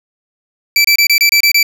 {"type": "tone bursts", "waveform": "25% pulse", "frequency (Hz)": 2325, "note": "D7", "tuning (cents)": -18, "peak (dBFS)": -3, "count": 8, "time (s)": [0.76, 1.629], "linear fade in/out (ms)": 2, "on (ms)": 85, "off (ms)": 27, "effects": []}